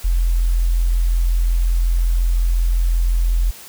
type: tone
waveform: sine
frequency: 42.77 Hz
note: F1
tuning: 35 cents flat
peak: -13 dBFS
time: 0.04-3.51 s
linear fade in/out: 10 ms
effects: white hiss -39 dBFS RMS until 3.68 s